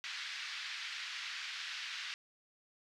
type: band-pass noise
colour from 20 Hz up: pink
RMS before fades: -43 dBFS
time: 0.04-2.14 s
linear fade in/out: 0 ms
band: 1600 to 4900 Hz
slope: 24 dB/octave
effects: none